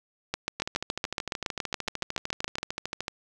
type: two click trains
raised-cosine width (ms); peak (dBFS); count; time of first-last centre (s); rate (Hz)
0.2; -14 / -11; 34 / 17; 0.6-3.081 / 0.34-2.584; 13.3 / 7.13
effects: none